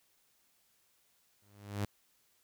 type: tone with exponential growth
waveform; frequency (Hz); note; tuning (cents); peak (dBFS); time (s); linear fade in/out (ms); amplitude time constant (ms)
sawtooth; 102; G#2; -31; -27; 1.42-1.85; 5; 92
effects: white hiss -72 dBFS RMS until 2.43 s